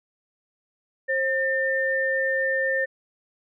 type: tone pair together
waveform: sine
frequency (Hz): 532 / 1802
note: C5 / A6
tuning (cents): +29 / +41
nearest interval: octave + major sixth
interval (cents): 2112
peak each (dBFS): -25 / -23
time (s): 1.08-2.86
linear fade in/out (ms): 20
effects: none